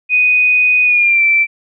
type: tone with pitch glide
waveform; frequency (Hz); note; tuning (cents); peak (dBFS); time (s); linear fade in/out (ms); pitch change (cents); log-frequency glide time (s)
sine; 2489 to 2336; D#7 to D7; 0 to -10; -8; 0.09-1.47; 50; -110; 0.84-1.23
effects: none